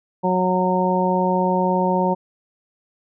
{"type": "harmonic tone", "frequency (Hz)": 183.5, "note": "F#3", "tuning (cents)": -14, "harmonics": [1, 2, 3, 4, 5], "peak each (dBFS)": [-21, -24, -23, -27, -21], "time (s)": [0.23, 2.15], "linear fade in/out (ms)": 20, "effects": []}